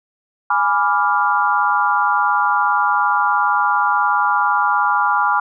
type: chord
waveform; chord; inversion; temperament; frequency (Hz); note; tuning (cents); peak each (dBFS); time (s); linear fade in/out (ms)
sine; G# diminished seventh; none; equal; 830.6 / 987.8 / 1174.7 / 1396.9; G#5 / B5 / D6 / F6; 0 / 0 / 0 / 0; -19; 0.5-5.4; 5
effects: none